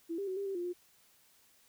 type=tone with pitch steps; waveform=sine; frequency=333.3 / 397.6 / 374.6 / 398.3 / 389.5 / 350 / 354.9 Hz; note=E4 / G4 / F#4 / G4 / G4 / F4 / F4; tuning=+19 / +25 / +21 / +28 / -11 / +4 / +28 cents; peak=-34 dBFS; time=0.09-0.734 s; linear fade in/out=20 ms; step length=92 ms; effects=white hiss -66 dBFS RMS until 1.68 s